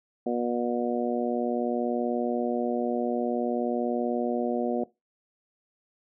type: harmonic tone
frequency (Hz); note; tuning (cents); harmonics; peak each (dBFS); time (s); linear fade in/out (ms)
120.5; B2; -42; 2 / 3 / 4 / 5 / 6; -29 / -31 / -32 / -33 / -34; 0.26-4.84; 5
effects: noise-tail reverb RT60 0.2 s tail -19 dB re dry